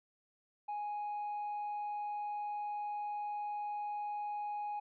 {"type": "tone with tanh clipping", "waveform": "sine", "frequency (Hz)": 830.6, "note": "G#5", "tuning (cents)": 0, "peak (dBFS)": -37, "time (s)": [0.68, 4.8], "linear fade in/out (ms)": 10, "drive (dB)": 1, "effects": []}